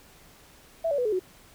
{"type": "tone with pitch steps", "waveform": "sine", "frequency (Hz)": [659, 570.4, 493.7, 427.3, 369.9], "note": ["E5", "C#5", "B4", "G#4", "F#4"], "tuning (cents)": [-1, 49, -1, 49, 0], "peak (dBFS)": -23, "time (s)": [0.84, 1.195], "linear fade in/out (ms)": 10, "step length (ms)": 71, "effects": ["pink hiss -54 dBFS RMS until 1.54 s"]}